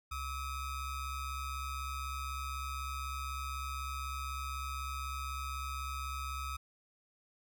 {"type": "ring-modulated tone", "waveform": "square", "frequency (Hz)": 610, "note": "D#5", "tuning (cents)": -34, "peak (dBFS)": -35, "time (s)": [0.11, 6.57], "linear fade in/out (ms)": 10, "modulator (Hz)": 678, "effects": []}